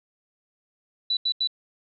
sine tone bursts, 3962 Hz, B7, 5 cents sharp, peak -21 dBFS, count 3, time 1.1-1.474 s, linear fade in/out 5 ms, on 70 ms, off 82 ms, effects none

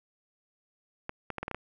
clicks, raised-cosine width 0.5 ms, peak -19 dBFS, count 7, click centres 1.094 / 1.303 / 1.383 / 1.43 / 1.481 / 1.513 / 1.546 s, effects none

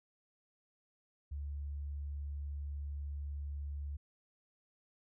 sine tone, 71.8 Hz, D2, 39 cents flat, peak -38 dBFS, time 1.31-3.97 s, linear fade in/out 10 ms, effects none

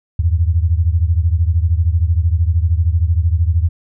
sine beating tone pair, 79.9 / 92.9 Hz, D#2 / F#2, +47 / +7 cents, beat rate 13 Hz, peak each -13 / -16 dBFS, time 0.19-3.69 s, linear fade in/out 5 ms, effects none

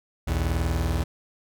35% pulse tone pair together, 61.22 / 81.6 Hz, B1 / E2, -15 / -17 cents, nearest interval perfect fourth, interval 498 cents, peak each -24 dBFS, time 0.27-1.04 s, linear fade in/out 10 ms, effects none

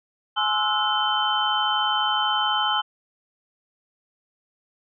sine tone cluster, 845 / 1047 / 1311 / 1450 / 3074 Hz, G#5 / C6 / E6 / F#6 / G7, +30 / +1 / -10 / -35 / -35 cents, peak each -25 / -29 / -27 / -30 / -24 dBFS, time 0.36-2.82 s, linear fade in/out 20 ms, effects none

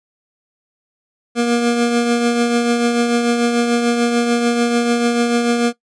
25% pulse tone with tremolo, 237.3 Hz, A#3, 31 cents sharp, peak -8 dBFS, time 1.35-5.73 s, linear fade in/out 50 ms, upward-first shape triangle, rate 6.8 Hz, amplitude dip 45%, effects noise-tail reverb RT60 0.1 s tail -19 dB re dry + resampled to 22050 Hz

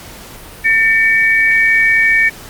sine tone pair together, 1800 / 2268 Hz, A6 / C#7, +39 / +39 cents, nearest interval major third, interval 400 cents, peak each -11 dBFS, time 0.64-2.3 s, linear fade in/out 20 ms, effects pink hiss -34 dBFS RMS until 2.49 s + Opus 48 kbps

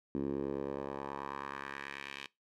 10% pulse tone with band-pass filter sweep, 69.3 Hz, C#2, in tune, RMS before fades -40 dBFS, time 0.15-2.26 s, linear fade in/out 0 ms, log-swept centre 290 to 2900 Hz, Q 1.9, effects noise-tail reverb RT60 0.2 s tail -21 dB re dry

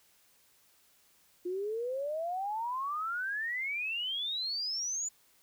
sine exponential sweep, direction up, 349.2 to 7070 Hz, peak -32 dBFS, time 1.45-5.09 s, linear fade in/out 10 ms, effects white hiss -66 dBFS RMS until 5.42 s

